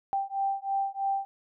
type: beating tone pair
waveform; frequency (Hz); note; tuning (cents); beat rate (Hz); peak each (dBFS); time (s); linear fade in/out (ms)
sine; 784 / 787.1; G5 / G5; 0 / +7; 3.1; -30; 0.13-1.25; 0
effects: none